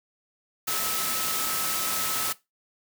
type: tone in noise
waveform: sine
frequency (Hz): 1295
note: E6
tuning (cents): -31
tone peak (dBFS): -35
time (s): 0.67-2.33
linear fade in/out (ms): 10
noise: white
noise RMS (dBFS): -28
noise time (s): 0.67-2.33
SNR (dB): -10
effects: noise-tail reverb RT60 0.2 s tail -18 dB re dry + high-pass 100 Hz 12 dB/octave

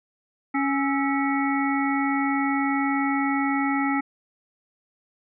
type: harmonic tone with a mistuned harmonic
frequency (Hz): 277.2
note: C#4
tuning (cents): 0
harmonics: 1 / 3 / 5 / 7 / 8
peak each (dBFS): -23 / -28 / -30 / -31 / -32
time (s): 0.54-4.01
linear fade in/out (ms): 10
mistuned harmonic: 5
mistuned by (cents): -86
effects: none

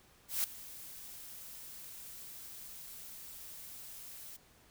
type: noise with ADSR envelope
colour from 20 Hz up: blue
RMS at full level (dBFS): -31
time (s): 0.28-4.37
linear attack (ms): 160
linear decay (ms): 3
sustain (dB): -18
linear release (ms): 12
effects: pink hiss -64 dBFS RMS until 4.7 s

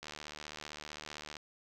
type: click train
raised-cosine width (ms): 0.2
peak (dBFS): -26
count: 102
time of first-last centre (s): 0.03-1.368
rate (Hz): 75.5
effects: 10-bit

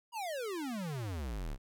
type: exponential sweep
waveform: square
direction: down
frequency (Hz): 987.8 to 30.87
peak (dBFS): -37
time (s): 0.12-1.58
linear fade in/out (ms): 50
effects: none

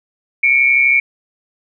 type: tone pair together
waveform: sine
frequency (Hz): 2217 / 2349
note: C#7 / D7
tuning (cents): 0 / 0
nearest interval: minor second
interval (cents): 100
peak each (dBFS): -12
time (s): 0.43-1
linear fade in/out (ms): 5
effects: none

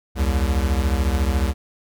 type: beating tone pair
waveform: square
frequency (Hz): 65.5 / 79.5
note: C2 / D#2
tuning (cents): +2 / +38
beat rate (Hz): 14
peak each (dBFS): -20 / -23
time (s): 0.15-1.54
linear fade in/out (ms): 50
effects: none

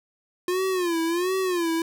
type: tone with vibrato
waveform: square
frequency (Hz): 352.9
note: F4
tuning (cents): +18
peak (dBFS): -23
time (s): 0.48-1.82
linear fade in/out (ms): 2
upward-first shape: sine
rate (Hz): 1.4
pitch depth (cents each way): 130
effects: none

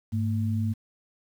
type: tone pair together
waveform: sine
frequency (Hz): 102.7 / 224.6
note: G#2 / A3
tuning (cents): -19 / +36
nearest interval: octave + major second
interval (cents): 1355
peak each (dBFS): -25 / -29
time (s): 0.12-0.74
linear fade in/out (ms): 20
effects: 9-bit

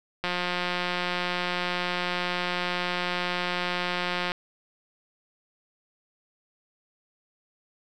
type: click train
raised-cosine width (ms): 0.3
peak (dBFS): -12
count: 727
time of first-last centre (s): 0.24-4.319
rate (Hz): 178
effects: none

